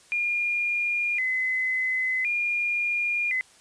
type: tone with vibrato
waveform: sine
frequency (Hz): 2217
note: C#7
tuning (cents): 0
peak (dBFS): -23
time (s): 0.12-3.41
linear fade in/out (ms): 0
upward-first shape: square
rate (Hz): 0.47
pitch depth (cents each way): 150
effects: white hiss -55 dBFS RMS until 3.6 s + resampled to 22050 Hz